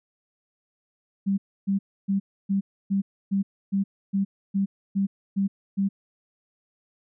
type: tone bursts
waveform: sine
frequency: 196.4 Hz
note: G3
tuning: 4 cents sharp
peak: -20 dBFS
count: 12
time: 1.26-5.89 s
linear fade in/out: 20 ms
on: 120 ms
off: 290 ms
effects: none